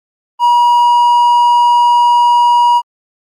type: tone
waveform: triangle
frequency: 960 Hz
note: B5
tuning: 49 cents flat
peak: -4 dBFS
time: 0.39-2.82 s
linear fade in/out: 50 ms
effects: Opus 32 kbps